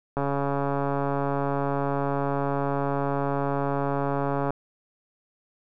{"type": "click train", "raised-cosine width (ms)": 1, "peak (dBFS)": -13, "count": 608, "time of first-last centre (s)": [0.17, 4.506], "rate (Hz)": 140, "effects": []}